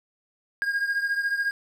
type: beating tone pair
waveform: triangle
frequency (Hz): 1623 / 1637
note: G#6 / G#6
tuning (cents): -40 / -25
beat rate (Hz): 14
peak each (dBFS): -23 / -28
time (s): 0.62-1.51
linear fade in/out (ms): 0
effects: none